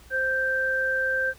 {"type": "tone pair together", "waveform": "sine", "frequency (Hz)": [523.3, 1568], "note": ["C5", "G6"], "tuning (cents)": [0, 0], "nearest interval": "octave + perfect fifth", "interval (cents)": 1900, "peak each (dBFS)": [-29, -23], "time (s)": [0.1, 1.34], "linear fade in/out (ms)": 50, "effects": ["added 60 Hz sine -51 dBFS peak until 1.38 s", "pink hiss -53 dBFS RMS until 1.38 s"]}